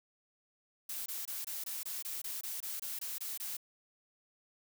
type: noise bursts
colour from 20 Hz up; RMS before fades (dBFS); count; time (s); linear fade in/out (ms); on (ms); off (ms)
blue; -40; 14; 0.89-3.569; 5; 170; 23
effects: none